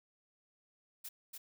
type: noise with echo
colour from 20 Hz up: blue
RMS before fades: -45 dBFS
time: 1.04-1.09 s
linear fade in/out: 10 ms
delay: 290 ms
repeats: 1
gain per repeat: -2 dB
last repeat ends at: 1.38 s
effects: none